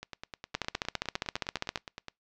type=two click trains; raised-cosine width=0.2 ms; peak=-12 / -22 dBFS; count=19 / 21; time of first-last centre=0.55-1.758 / 0.03-2.083 s; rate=14.9 / 9.74 Hz; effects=noise-tail reverb RT60 0.2 s tail -26 dB re dry + low-pass 6000 Hz 12 dB/octave

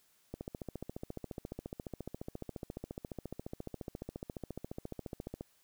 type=click train; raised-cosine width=2 ms; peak=-27 dBFS; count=74; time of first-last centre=0.34-5.409 s; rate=14.4 Hz; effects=white hiss -70 dBFS RMS until 5.63 s

